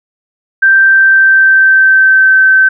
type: tone with pitch glide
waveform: sine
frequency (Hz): 1568 to 1542.8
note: G6 to G6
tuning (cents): 0 to -28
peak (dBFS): -3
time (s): 0.62-2.69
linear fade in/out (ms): 10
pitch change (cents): -28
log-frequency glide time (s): 0.81-2.36
effects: none